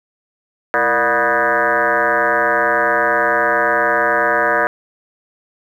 sine tone with frequency modulation, 1108.7 Hz, C#6, in tune, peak -12 dBFS, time 0.74-4.67 s, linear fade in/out 0 ms, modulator 129 Hz, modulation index 5.2, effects 8-bit

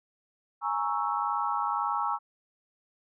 sine chord, A# half-diminished seventh, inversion third, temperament equal, 830.6 / 932.3 / 1108.7 / 1318.5 Hz, G#5 / A#5 / C#6 / E6, 0 / 0 / 0 / 0 cents, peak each -32 dBFS, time 0.61-2.19 s, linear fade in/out 50 ms, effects none

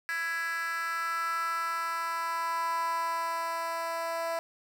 10% pulse tone with high-pass filter sweep, 332.3 Hz, E4, 14 cents sharp, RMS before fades -32 dBFS, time 0.09-4.39 s, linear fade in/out 0 ms, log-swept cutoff 1700 to 720 Hz, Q 5, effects none

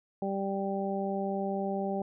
harmonic tone, 196 Hz, G3, in tune, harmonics 1 / 2 / 3 / 4, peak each -33 / -35 / -36 / -36 dBFS, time 0.22-2.02 s, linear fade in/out 2 ms, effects none

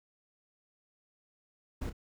brown noise with echo, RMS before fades -35 dBFS, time 1.81-1.9 s, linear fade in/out 10 ms, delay 29 ms, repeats 1, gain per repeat -10 dB, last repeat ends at 1.929 s, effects none

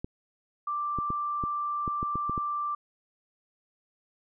clicks, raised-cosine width 3 ms, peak -21 dBFS, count 9, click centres 0.045 / 0.987 / 1.104 / 1.438 / 1.878 / 2.029 / 2.156 / 2.296 / 2.378 s
sine tone, 1177 Hz, D6, 3 cents sharp, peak -28 dBFS, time 0.67-2.75 s, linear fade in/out 5 ms
effects none

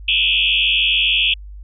sine tone with frequency modulation, 2960 Hz, F#7, in tune, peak -13 dBFS, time 0.08-1.34 s, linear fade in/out 5 ms, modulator 86.9 Hz, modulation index 5.2, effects added 50 Hz sine -32 dBFS peak until 1.63 s

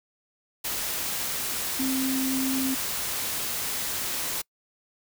sine tone in noise, 264.2 Hz, C4, 17 cents sharp, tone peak -25 dBFS, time 1.79-2.75 s, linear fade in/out 10 ms, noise white, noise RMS -30 dBFS, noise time 0.64-4.42 s, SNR +2 dB, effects noise-tail reverb RT60 0.1 s tail -26 dB re dry

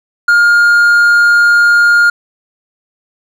triangle tone, 1415 Hz, F6, 22 cents sharp, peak -3 dBFS, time 0.28-2.1 s, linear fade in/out 5 ms, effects none

